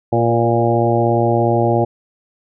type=harmonic tone with a mistuned harmonic; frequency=117 Hz; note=A#2; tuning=7 cents sharp; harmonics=1 / 2 / 3 / 4 / 5 / 6 / 7; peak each=-18 / -22 / -18 / -22 / -20 / -21 / -21 dBFS; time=0.12-1.85 s; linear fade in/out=10 ms; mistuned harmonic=4; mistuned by=+27 cents; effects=none